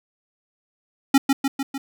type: tone with echo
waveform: square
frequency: 272.8 Hz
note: C#4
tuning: 28 cents flat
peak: -11 dBFS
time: 1.14-1.18 s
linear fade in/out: 5 ms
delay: 150 ms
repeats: 4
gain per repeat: -4 dB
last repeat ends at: 1.78 s
effects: none